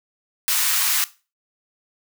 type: high-pass noise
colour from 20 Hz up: white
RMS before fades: -20 dBFS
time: 0.48-1.04 s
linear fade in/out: 0 ms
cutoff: 1000 Hz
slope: 24 dB/octave
effects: noise-tail reverb RT60 0.3 s tail -17 dB re dry